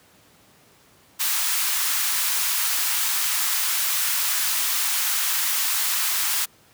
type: high-pass noise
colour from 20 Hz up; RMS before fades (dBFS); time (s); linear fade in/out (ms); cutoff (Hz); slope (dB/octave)
white; -23; 1.19-6.46; 20; 930; 24
effects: pink hiss -55 dBFS RMS until 6.73 s + high-pass 100 Hz 12 dB/octave